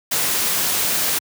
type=noise; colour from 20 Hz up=white; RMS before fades=-20 dBFS; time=0.11-1.19 s; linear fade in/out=10 ms; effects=high-pass 100 Hz 12 dB/octave